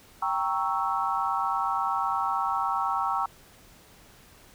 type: chord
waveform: sine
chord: G diminished seventh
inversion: none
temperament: equal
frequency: 784 / 932.3 / 1108.7 / 1318.5 Hz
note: G5 / Bb5 / Db6 / Fb6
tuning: 0 / 0 / 0 / 0 cents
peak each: -30 dBFS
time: 0.22-3.26 s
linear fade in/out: 5 ms
effects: pink hiss -54 dBFS RMS until 4.54 s